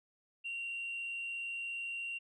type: tone with frequency modulation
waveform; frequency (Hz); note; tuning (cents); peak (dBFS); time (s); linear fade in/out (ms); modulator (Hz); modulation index
sine; 2757; F7; -23; -36; 0.44-2.19; 20; 77.3; 0.45
effects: tanh soft clip ceiling -34 dBFS